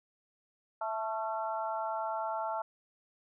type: harmonic tone with a mistuned harmonic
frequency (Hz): 220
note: A3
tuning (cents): 0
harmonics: 3 / 4 / 5 / 6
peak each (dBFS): -37 / -35 / -43 / -40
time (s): 0.81-2.62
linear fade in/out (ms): 5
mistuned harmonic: 6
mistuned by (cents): +45
effects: none